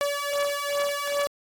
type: beating tone pair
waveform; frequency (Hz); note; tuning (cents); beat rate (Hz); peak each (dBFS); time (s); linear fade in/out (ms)
sawtooth; 571 / 573.5; D5 / D5; -49 / -41; 2.5; -24; 0.01-1.27; 0
effects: AAC 64 kbps